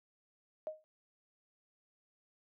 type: tone with exponential decay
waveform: sine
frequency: 622.3 Hz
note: D#5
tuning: in tune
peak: -33 dBFS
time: 0.67-0.84 s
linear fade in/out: 0 ms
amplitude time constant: 36 ms
effects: noise-tail reverb RT60 0.2 s tail -24 dB re dry + high-pass 300 Hz 12 dB/octave